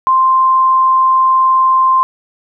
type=tone; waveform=sine; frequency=1046.5 Hz; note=C6; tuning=in tune; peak=-7 dBFS; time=0.07-2.03 s; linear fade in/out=0 ms; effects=none